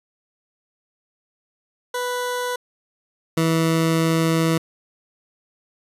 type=tone pair in turn; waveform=20% pulse; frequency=493.9 / 163.02 Hz; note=B4 / E3; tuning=0 / -19 cents; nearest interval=octave + perfect fifth; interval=1919 cents; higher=first; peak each=-18 / -12 dBFS; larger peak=second; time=1.94-2.56 / 3.37-4.58 s; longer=second; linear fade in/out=5 ms; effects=resampled to 32000 Hz